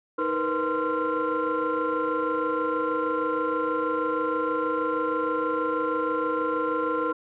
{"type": "tone cluster", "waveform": "sine", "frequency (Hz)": [314.8, 471.6, 497.9, 1041, 1374], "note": ["D#4", "A#4", "B4", "C6", "F6"], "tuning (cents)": [20, 20, 14, -9, -29], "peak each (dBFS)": -29, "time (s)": [0.18, 7.13], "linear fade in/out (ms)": 10, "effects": ["tanh soft clip ceiling -17 dBFS"]}